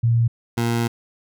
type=tone pair in turn; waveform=sine / 20% pulse; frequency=116.54 / 117.19 Hz; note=A#2 / A#2; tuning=0 / +10 cents; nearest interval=unison; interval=10 cents; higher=second; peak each=-14 dBFS; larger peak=neither; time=0.03-0.28 / 0.57-0.88 s; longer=second; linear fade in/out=10 ms; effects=none